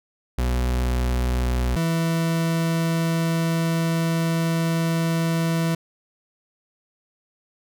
40% pulse tone pair in turn, 61.74 / 164.83 Hz, B1 / E3, 0 / 0 cents, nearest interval octave + perfect fourth, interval 1700 cents, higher second, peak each -19 dBFS, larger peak neither, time 0.38-1.76 / 1.76-5.75 s, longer second, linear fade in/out 5 ms, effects none

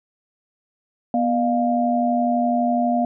sine tone cluster, 243.6 / 606 / 698 Hz, B3 / D#5 / F5, -24 / -46 / -1 cents, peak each -20 / -27 / -20 dBFS, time 1.14-3.05 s, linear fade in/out 2 ms, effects none

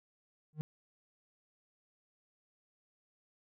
triangle tone with exponential growth, 153.1 Hz, D#3, 28 cents flat, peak -27 dBFS, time 0.53-0.61 s, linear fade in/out 0 ms, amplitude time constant 16 ms, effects none

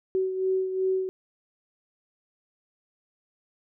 sine beating tone pair, 376.7 / 379.4 Hz, F#4 / F#4, +31 / +43 cents, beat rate 2.7 Hz, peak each -24 / -32 dBFS, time 0.15-1.09 s, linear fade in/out 0 ms, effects none

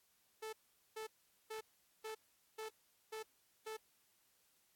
sawtooth tone bursts, 437.8 Hz, A4, 9 cents flat, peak -40 dBFS, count 7, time 0.42-3.77 s, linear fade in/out 10 ms, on 110 ms, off 430 ms, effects white hiss -75 dBFS RMS until 4.75 s + AAC 64 kbps

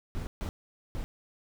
brown noise bursts at uneven times, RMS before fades -34 dBFS, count 3, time 0.15-0.27 / 0.41-0.49 / 0.95-1.04 s, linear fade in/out 0 ms, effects none

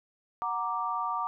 sine chord, Gb augmented, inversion none, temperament equal, 740 / 932.3 / 1174.7 Hz, Gb5 / Bb5 / D6, 0 / 0 / 0 cents, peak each -36 / -33 / -31 dBFS, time 0.42-1.27 s, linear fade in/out 0 ms, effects none

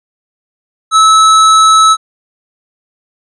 square tone, 1300 Hz, E6, 24 cents flat, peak -4 dBFS, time 0.91-1.97 s, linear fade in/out 50 ms, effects resampled to 22050 Hz

